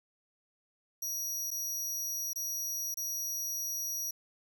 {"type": "tone with dropouts", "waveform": "sawtooth", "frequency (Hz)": 5770, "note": "F#8", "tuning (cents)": -44, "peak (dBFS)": -31, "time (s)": [1.02, 4.11], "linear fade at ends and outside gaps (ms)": 5, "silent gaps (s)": [[1.506, 1.513], [2.333, 2.358], [2.943, 2.971]], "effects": []}